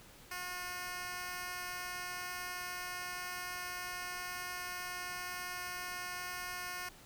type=tone with high-pass filter; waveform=10% pulse; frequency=359.8 Hz; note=F#4; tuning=48 cents flat; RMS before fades=-42 dBFS; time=0.31-6.89 s; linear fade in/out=5 ms; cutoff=890 Hz; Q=0.54; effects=pink hiss -57 dBFS RMS until 7.05 s